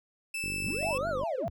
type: tone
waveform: 40% pulse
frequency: 2637 Hz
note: E7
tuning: in tune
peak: -31 dBFS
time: 0.34-0.98 s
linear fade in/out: 5 ms
type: click train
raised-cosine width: 3 ms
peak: -27 dBFS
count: 40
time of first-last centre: 0.44-1.234 s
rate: 49.1 Hz
type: linear two-way sweep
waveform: triangle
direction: up then down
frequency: 48.71 to 1480 to 48.71 Hz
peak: -33 dBFS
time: 0.63-1.5 s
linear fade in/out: 10 ms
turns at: 1.09 s
type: tone with vibrato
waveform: sine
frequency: 587.3 Hz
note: D5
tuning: in tune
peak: -30 dBFS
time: 0.83-1.48 s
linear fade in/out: 0 ms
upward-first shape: sine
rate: 5.1 Hz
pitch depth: 260 cents each way
effects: none